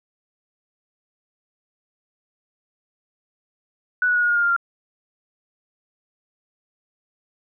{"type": "tone with pitch steps", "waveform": "sine", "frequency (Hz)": [1480, 1466.4, 1452.9, 1439.5, 1426.3, 1413.2, 1400.2, 1387.3], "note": ["F#6", "F#6", "F#6", "F#6", "F6", "F6", "F6", "F6"], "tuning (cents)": [0, -16, -32, -48, 36, 20, 4, -12], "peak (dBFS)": -16, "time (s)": [4.02, 4.564], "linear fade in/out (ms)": 2, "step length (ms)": 68, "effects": []}